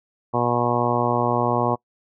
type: harmonic tone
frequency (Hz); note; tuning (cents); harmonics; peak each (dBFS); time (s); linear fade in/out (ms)
120.7; B2; -39; 1 / 2 / 3 / 4 / 5 / 6 / 7 / 8 / 9; -27 / -27 / -27 / -27 / -27 / -27 / -27 / -27 / -27; 0.33-1.76; 20
effects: noise-tail reverb RT60 0.1 s tail -24 dB re dry